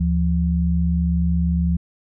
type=tone pair together; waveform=sine; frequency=74.31 / 172.4 Hz; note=D2 / F3; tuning=+21 / -22 cents; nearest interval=octave + minor third; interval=1457 cents; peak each=-19 dBFS; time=0-1.77 s; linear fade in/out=10 ms; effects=none